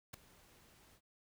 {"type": "noise with ADSR envelope", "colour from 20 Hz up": "pink", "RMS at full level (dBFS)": -43, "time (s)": [0.13, 1.01], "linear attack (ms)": 11, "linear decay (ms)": 4, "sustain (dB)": -22, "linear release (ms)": 62, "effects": []}